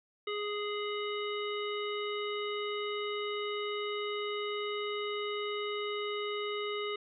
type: harmonic tone with a mistuned harmonic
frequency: 415.3 Hz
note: G#4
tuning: in tune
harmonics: 1 / 3 / 5 / 7 / 9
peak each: -35 / -40 / -42 / -43 / -45 dBFS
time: 0.27-6.96 s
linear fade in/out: 5 ms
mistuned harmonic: 7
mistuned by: +21 cents
effects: none